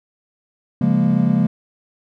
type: chord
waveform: triangle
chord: Bb minor seventh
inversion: first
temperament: equal with one note detuned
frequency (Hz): 138.59 / 174.61 / 205 / 233.1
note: Db3 / F3 / Ab3 / Bb3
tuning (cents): 0 / 0 / -22 / 0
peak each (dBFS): -19 / -17 / -16 / -17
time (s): 0.81-1.47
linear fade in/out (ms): 5
effects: none